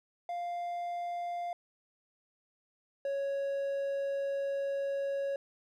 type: tone pair in turn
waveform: triangle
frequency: 698.5 / 554.4 Hz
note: F5 / C#5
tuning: 0 / 0 cents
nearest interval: major third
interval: 400 cents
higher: first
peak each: -32 / -29 dBFS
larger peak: second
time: 0.29-1.53 / 3.05-5.36 s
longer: second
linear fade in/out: 2 ms
effects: none